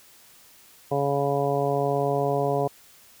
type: harmonic tone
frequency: 140.7 Hz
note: C#3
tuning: 26 cents sharp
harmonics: 1 / 2 / 3 / 4 / 5 / 6 / 7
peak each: -29 / -33 / -26 / -28 / -27 / -38 / -34 dBFS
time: 0.91-2.68 s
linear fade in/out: 10 ms
effects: white hiss -53 dBFS RMS until 3.2 s